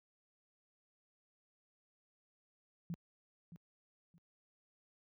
sine tone with echo, 170 Hz, F3, 46 cents flat, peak -38 dBFS, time 2.9-2.94 s, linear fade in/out 0 ms, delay 620 ms, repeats 2, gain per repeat -12 dB, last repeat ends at 4.18 s, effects high-pass 60 Hz 12 dB/octave

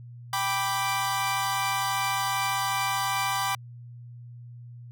sawtooth chord, G major, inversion none, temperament equal, 784 / 987.8 / 1174.7 Hz, G5 / B5 / D6, 0 / 0 / 0 cents, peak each -26 dBFS, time 0.33-3.55 s, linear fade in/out 2 ms, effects added 120 Hz sine -41 dBFS peak until 4.91 s

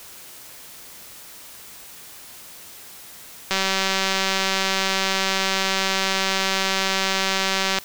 click train, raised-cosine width 0.2 ms, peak -4 dBFS, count 822, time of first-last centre 3.51-7.786 s, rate 192 Hz, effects white hiss -42 dBFS RMS until 7.84 s

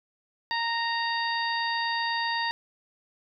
harmonic tone, 928 Hz, A#5, 8 cents flat, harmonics 1 / 2 / 3 / 4 / 5, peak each -29 / -30 / -38 / -36 / -35 dBFS, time 0.51-2.51 s, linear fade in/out 0 ms, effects none

